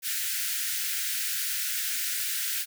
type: high-pass noise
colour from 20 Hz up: white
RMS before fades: -30 dBFS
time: 0.02-2.66 s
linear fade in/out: 50 ms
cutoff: 1400 Hz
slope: 96 dB/octave
effects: none